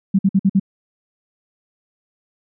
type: tone bursts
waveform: sine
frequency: 194 Hz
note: G3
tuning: 18 cents flat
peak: -10 dBFS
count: 5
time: 0.14-0.598 s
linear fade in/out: 10 ms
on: 50 ms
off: 52 ms
effects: none